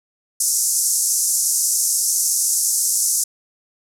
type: band-pass noise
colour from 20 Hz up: pink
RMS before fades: -19 dBFS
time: 0.4-3.24 s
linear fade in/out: 5 ms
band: 5700 to 12000 Hz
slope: 48 dB/octave
effects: none